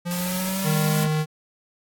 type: linear sweep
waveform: square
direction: up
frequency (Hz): 173.5 to 207.7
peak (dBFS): -26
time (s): 0.05-1.08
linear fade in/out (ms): 20
type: noise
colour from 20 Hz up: white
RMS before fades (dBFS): -31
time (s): 0.11-1.04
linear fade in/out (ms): 0
type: tone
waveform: square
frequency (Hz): 154.6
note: D#3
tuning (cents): -11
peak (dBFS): -21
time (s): 0.63-1.26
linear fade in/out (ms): 50
effects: AAC 64 kbps